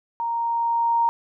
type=tone with level ramp; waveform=sine; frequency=931 Hz; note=A#5; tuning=2 cents flat; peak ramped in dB=-23 to -16 dBFS; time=0.2-1.09 s; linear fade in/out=0 ms; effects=none